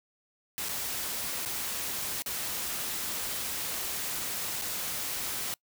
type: noise with dropouts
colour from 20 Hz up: white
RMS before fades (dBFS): -34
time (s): 0.58-5.54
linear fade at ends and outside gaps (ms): 0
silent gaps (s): 0.686-0.691 / 1.451-1.459 / 2.221-2.261 / 4.614-4.62
effects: noise-tail reverb RT60 0.1 s tail -25 dB re dry